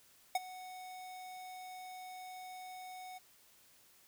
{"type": "tone with ADSR envelope", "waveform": "square", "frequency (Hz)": 740, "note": "F#5", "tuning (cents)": 0, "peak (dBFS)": -28, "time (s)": [0.35, 3.19], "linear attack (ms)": 4, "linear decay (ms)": 28, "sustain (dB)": -19, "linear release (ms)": 19, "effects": ["white hiss -65 dBFS RMS until 4.07 s"]}